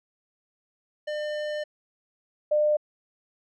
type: tone pair in turn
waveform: square / sine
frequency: 601 / 601 Hz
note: D5 / D5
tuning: +40 / +40 cents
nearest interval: unison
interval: 0 cents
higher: neither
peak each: -29 / -19 dBFS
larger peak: second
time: 1.07-1.64 / 2.51-2.77 s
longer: first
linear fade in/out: 10 ms
effects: low-pass 4000 Hz 12 dB/octave